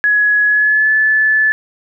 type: tone with pitch glide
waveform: sine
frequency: 1682 to 1736.3 Hz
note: G#6 to A6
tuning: +22 to -23 cents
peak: -9 dBFS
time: 0.04-1.52 s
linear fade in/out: 0 ms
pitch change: +55 cents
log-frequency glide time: 0.45-0.92 s
effects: none